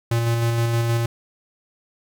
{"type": "tone with tremolo", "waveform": "square", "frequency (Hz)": 116.54, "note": "A#2", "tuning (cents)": 0, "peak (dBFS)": -18, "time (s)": [0.11, 1.06], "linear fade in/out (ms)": 5, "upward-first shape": "square", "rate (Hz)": 6.4, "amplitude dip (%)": 25, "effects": ["10-bit"]}